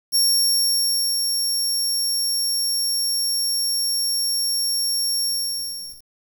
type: tone with ADSR envelope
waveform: 25% pulse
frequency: 5520 Hz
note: F8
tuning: 21 cents flat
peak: -10 dBFS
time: 0.12-6.04 s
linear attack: 34 ms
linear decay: 1000 ms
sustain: -5 dB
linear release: 800 ms
effects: 7-bit